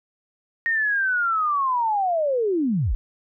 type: linear sweep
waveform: sine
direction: down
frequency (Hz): 1863 to 30.87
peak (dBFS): -19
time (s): 0.66-2.95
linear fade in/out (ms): 0
effects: none